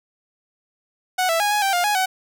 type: tone with pitch steps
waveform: sawtooth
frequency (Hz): 739 / 661 / 825 / 835 / 782 / 706 / 832 / 752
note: F#5 / E5 / G#5 / G#5 / G5 / F5 / G#5 / F#5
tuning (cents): -2 / +5 / -12 / +9 / -4 / +19 / +3 / +28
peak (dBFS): -14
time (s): 1.18-2.06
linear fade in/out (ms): 10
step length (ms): 110
effects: none